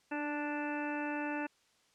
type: harmonic tone with a mistuned harmonic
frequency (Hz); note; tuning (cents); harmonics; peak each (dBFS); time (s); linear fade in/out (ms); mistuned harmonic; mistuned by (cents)
293.7; D4; 0; 1 / 2 / 3 / 4 / 5 / 6 / 7 / 8 / 9; -37 / -43 / -41 / -53 / -44 / -45 / -55 / -54 / -45; 0.11-1.47; 10; 1; +17
effects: white hiss -70 dBFS RMS until 1.94 s + low-pass 7000 Hz 12 dB/octave

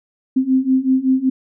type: beating tone pair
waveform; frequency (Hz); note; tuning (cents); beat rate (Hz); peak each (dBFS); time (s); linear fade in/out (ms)
sine; 258.5 / 263.8; C4 / C4; -21 / +14; 5.3; -17 / -15; 0.36-1.3; 10
effects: none

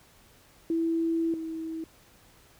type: tone pair in turn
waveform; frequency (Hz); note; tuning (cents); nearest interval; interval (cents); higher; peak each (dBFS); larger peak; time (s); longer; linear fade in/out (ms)
sine; 329.6 / 323.2; E4 / E4; 0 / -34; unison; 34; first; -24 / -32; first; 0.7-1.34 / 1.34-1.84; first; 2
effects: pink hiss -58 dBFS RMS until 2.59 s

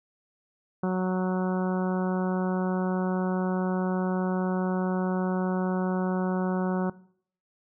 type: harmonic tone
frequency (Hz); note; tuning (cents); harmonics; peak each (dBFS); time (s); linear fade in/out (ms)
184.8; F#3; -2; 1 / 2 / 3 / 4 / 5 / 6 / 7 / 8; -25 / -31 / -35 / -37 / -39 / -41 / -42 / -43; 0.83-6.9; 5
effects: noise-tail reverb RT60 0.6 s tail -20 dB re dry

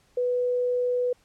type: tone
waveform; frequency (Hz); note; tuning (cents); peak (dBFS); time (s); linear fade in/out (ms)
sine; 493.9; B4; 0; -22; 0.17-1.13; 5
effects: pink hiss -63 dBFS RMS until 1.24 s + low-pass 10000 Hz 12 dB/octave

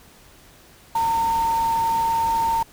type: tone in noise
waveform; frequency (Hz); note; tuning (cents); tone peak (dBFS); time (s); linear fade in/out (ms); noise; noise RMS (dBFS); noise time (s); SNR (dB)
sine; 912; A#5; -38; -18; 0.95-2.63; 5; pink; -35; 0.95-2.63; +14
effects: pink hiss -50 dBFS RMS until 2.72 s

